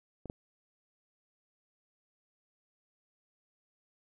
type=clicks; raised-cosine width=2 ms; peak=-30 / -25 dBFS; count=2; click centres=0.257 / 0.299 s; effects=none